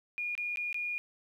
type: tone with dropouts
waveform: sine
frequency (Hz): 2433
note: D#7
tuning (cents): -39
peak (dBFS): -32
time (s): 0.18-0.98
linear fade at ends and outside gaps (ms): 0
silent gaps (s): 0.352-0.378 / 0.559-0.572 / 0.728-0.744
effects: 11-bit